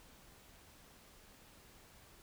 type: silence
effects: pink hiss -61 dBFS RMS until 2.22 s